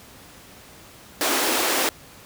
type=high-pass noise; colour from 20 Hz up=pink; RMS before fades=-22 dBFS; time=1.21-1.89 s; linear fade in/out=0 ms; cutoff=260 Hz; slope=48 dB/octave; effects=pink hiss -46 dBFS RMS until 2.25 s + high-pass 60 Hz 12 dB/octave